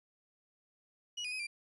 35% pulse tone with pitch steps, 2911 / 2470 / 2526 / 2371 Hz, F#7 / D#7 / D#7 / D7, -29 / -13 / +26 / +16 cents, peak -35 dBFS, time 1.17-1.47 s, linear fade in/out 10 ms, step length 75 ms, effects resampled to 24000 Hz

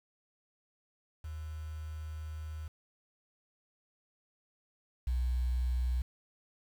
sine tone pair in turn, 78 / 61.91 Hz, D#2 / B1, +5 / +5 cents, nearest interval major third, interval 400 cents, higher first, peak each -38 / -27 dBFS, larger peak second, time 1.24-2.68 / 5.07-6.02 s, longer first, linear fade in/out 5 ms, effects tanh soft clip ceiling -25 dBFS + 9-bit

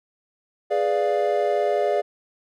triangle chord, G# diminished seventh, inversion none, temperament equal, 415.3 / 493.9 / 587.3 / 698.5 Hz, G#4 / B4 / D5 / F5, 0 / 0 / 0 / 0 cents, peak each -22 / -27 / -21 / -23 dBFS, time 0.7-2.02 s, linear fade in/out 20 ms, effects none

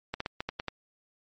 clicks, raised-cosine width 0.3 ms, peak -16 dBFS, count 7, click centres 0.14 / 0.204 / 0.261 / 0.405 / 0.49 / 0.599 / 0.683 s, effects MP3 32 kbps

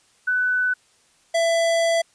sine / square tone pair in turn, 1497 / 666.8 Hz, F#6 / E5, +20 / +20 cents, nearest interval octave + major second, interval 1400 cents, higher first, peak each -18 dBFS, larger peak neither, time 0.27-0.74 / 1.34-2.02 s, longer second, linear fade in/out 10 ms, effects white hiss -59 dBFS RMS until 2.14 s + resampled to 22050 Hz

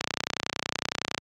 click train, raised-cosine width 0.2 ms, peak -8 dBFS, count 37, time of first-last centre 0.01-1.179 s, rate 30.8 Hz, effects high-pass 100 Hz 12 dB/octave + AAC 64 kbps

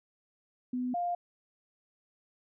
sine tone pair in turn, 250 / 701.8 Hz, B3 / F5, +21 / +8 cents, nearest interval octave + tritone, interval 1787 cents, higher second, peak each -30 / -29 dBFS, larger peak second, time 0.73-0.94 / 0.94-1.15 s, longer neither, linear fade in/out 5 ms, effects none

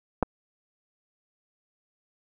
clicks, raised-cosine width 1 ms, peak -8 / -18 dBFS, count 2, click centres 0.227 / 0.231 s, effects none

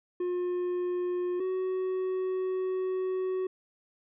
triangle tone pair in turn, 357.4 / 373.2 Hz, F4 / F#4, +40 / +15 cents, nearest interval minor second, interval 75 cents, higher second, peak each -26 / -26 dBFS, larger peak neither, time 0.2-1.4 / 1.4-3.47 s, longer second, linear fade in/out 5 ms, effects resampled to 8000 Hz

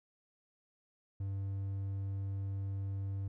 triangle tone, 97.9 Hz, G2, 2 cents flat, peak -33 dBFS, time 1.2-3.28 s, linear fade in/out 5 ms, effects none

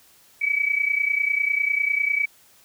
sine tone pair together, 2270 / 2300 Hz, C#7 / D7, +41 / -37 cents, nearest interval unison, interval 22 cents, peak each -22 / -23 dBFS, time 0.41-2.26 s, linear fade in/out 10 ms, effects white hiss -55 dBFS RMS until 2.64 s

